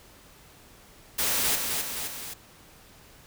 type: noise with echo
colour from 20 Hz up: white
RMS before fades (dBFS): -26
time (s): 1.18-1.56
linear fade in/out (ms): 10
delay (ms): 260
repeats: 3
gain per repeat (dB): -4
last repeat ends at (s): 2.34
effects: pink hiss -53 dBFS RMS until 3.26 s